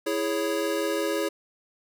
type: chord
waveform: square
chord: C# minor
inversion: first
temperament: equal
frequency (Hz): 329.6 / 415.3 / 554.4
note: E4 / G#4 / C#5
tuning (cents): 0 / 0 / 0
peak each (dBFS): -30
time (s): 0.06-1.29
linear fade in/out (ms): 10
effects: none